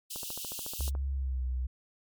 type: high-pass noise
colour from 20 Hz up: white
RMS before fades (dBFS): -39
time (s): 0.1-0.9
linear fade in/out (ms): 10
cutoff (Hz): 2700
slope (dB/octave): 96
type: click train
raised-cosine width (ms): 1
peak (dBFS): -29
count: 12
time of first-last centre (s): 0.16-0.951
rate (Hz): 13.9
type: tone with pitch glide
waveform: sine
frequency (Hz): 68.1 to 63.17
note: C#2 to B1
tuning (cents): -30 to +40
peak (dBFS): -29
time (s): 0.79-1.67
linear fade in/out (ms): 10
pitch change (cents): -130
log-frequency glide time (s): 1.12-1.43
effects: MP3 96 kbps